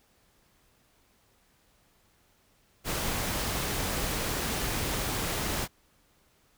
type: noise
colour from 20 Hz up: pink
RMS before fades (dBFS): -31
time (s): 2.84-5.68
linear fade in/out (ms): 50
effects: pink hiss -66 dBFS RMS until 6.57 s